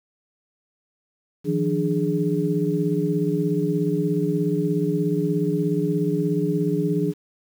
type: tone cluster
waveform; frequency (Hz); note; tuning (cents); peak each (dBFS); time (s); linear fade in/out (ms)
sine; 158.4 / 175.2 / 294.8 / 416.5; D#3 / F3 / D4 / G#4; +31 / +6 / +7 / +5; -25; 1.44-7.14; 50
effects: 8-bit